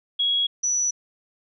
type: tone pair in turn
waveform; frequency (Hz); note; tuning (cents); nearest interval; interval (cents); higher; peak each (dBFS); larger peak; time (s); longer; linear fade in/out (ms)
sine; 3322 / 5919; G#7 / F#8; 0 / 0; minor seventh; 1000; second; -19 / -20; first; 0.19-0.47 / 0.63-0.91; neither; 10
effects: none